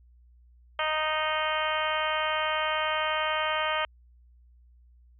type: harmonic tone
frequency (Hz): 310.3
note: D#4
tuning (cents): -5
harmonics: 2 / 3 / 4 / 5 / 6 / 7 / 8 / 9 / 10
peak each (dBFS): -32 / -33 / -31 / -35 / -36 / -36 / -38 / -39 / -35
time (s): 0.79-3.85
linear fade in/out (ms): 2
effects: added 60 Hz sine -54 dBFS peak until 5.19 s